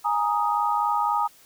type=chord; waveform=sine; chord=Ab suspended second; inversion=none; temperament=just; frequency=830.6 / 934.4 / 1245.9 Hz; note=Ab5 / Bb5 / Eb6; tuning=0 / +4 / +2 cents; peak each=-25 dBFS; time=0.04-1.28 s; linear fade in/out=20 ms; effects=white hiss -54 dBFS RMS until 1.45 s